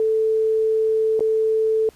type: tone with dropouts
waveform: sine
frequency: 440 Hz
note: A4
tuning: in tune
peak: -16 dBFS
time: 0-1.89 s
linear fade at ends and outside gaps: 1 ms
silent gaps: 1.194-1.206 s
effects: pink hiss -53 dBFS RMS until 1.95 s + resampled to 32000 Hz